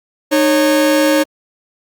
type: tone pair together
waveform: 45% pulse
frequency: 305.7 / 550 Hz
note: D#4 / C#5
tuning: -30 / -14 cents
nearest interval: minor seventh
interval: 1016 cents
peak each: -13 dBFS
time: 0.31-1.24 s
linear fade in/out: 20 ms
effects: Opus 48 kbps